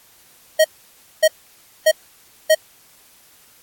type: tone bursts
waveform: square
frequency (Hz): 629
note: D#5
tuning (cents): +19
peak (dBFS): -10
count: 4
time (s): 0.59-2.55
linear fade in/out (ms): 10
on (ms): 55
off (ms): 580
effects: white hiss -51 dBFS RMS until 3.62 s + AAC 64 kbps